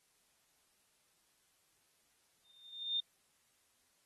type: tone with exponential growth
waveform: sine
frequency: 3630 Hz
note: A#7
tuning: 47 cents flat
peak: -29 dBFS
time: 2.44-3 s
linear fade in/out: 5 ms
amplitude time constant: 120 ms
effects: white hiss -74 dBFS RMS until 4.05 s + AAC 32 kbps